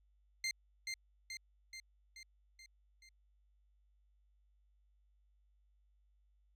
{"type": "tone with echo", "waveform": "20% pulse", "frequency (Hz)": 2093, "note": "C7", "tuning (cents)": 0, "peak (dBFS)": -30, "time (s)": [0.44, 0.51], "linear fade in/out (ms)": 2, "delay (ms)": 430, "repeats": 6, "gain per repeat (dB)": -4, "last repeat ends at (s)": 3.09, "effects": ["added 50 Hz sine -69 dBFS peak until 6.55 s", "low-pass 10000 Hz 12 dB/octave"]}